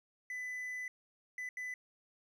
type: tone bursts at uneven times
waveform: triangle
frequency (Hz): 2000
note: B6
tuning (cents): +21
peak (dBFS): -37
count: 3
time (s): 0.3-0.88 / 1.38-1.49 / 1.57-1.74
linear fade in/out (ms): 2
effects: none